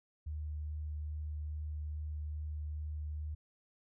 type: tone with vibrato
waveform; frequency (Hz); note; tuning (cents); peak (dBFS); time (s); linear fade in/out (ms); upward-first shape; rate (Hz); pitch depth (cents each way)
sine; 75.8; D#2; -45; -37; 0.26-3.35; 10; sine; 2.4; 9
effects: none